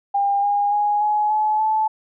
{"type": "tone with pitch steps", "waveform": "sine", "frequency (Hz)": [802, 815.1, 828.4, 841.9, 855.6, 869.5], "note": ["G5", "G#5", "G#5", "G#5", "A5", "A5"], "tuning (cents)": [39, -33, -5, 23, -49, -21], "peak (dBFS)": -16, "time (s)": [0.14, 1.88], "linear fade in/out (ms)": 10, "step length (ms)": 290, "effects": []}